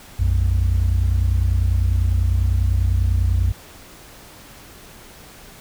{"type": "tone pair together", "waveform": "sine", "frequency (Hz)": [60.5, 90.56], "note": ["B1", "F#2"], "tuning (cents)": [-35, -37], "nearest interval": "perfect fifth", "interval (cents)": 698, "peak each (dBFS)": -16, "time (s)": [0.19, 3.52], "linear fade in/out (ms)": 10, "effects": ["tanh soft clip ceiling -11 dBFS", "pink hiss -43 dBFS RMS until 5.6 s"]}